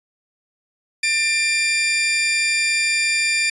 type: tone pair together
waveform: sawtooth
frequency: 1794.3 / 2382 Hz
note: A6 / D7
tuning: +33 / +24 cents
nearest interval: perfect fourth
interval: 491 cents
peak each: -22 / -14 dBFS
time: 1.03-3.5 s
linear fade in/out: 5 ms
effects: resampled to 24000 Hz